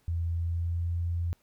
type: tone with pitch glide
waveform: sine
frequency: 84.2 to 85.67 Hz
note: E2 to F2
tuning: +37 to -33 cents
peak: -27 dBFS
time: 0.08-1.33 s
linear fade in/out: 0 ms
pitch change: +30 cents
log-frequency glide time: 0.3-0.94 s
effects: pink hiss -69 dBFS RMS until 1.42 s